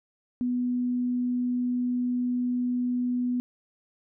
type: tone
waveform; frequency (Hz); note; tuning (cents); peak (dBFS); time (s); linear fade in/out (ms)
sine; 246.9; B3; 0; -24; 0.41-3.4; 0
effects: none